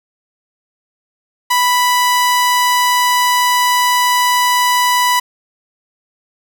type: tone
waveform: sawtooth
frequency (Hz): 987.8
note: B5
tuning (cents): 0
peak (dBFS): -7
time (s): 1.5-5.2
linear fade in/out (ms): 10
effects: 7-bit